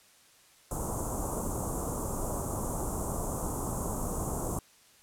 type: band-stop noise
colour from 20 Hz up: pink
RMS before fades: -33 dBFS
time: 0.71-4.59 s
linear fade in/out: 2 ms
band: 1200 to 6800 Hz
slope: 48 dB/octave
effects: white hiss -60 dBFS RMS until 5.02 s + low-pass 11000 Hz 12 dB/octave